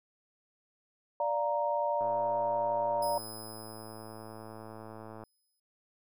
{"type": "chord", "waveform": "sine", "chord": "Bb major", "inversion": "first", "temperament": "equal", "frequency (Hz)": [587.3, 698.5, 932.3], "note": ["D5", "F5", "Bb5"], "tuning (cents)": [0, 0, 0], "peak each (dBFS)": [-31, -36, -31], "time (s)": [1.2, 3.18], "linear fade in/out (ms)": 2}
{"type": "click train", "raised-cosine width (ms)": 1, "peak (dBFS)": -32, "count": 356, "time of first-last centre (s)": [2.01, 5.237], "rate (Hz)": 110}
{"type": "tone with exponential decay", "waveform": "10% pulse", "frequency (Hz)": 5060, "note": "D#8", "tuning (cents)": 28, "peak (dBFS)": -33, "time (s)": [3.02, 5.6], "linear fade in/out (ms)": 5, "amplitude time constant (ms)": 560}
{"effects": []}